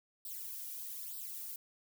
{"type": "noise with flanger", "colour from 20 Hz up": "violet", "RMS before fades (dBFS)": -44, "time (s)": [0.25, 1.56], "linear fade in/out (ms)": 2, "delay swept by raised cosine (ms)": [0.22, 2.12], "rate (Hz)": 1.1, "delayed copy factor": 0.95, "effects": []}